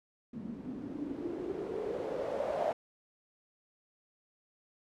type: noise with low-pass filter sweep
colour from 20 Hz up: blue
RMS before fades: -37 dBFS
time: 0.33-2.73 s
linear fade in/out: 5 ms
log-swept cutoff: 210 to 660 Hz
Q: 5.8
effects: none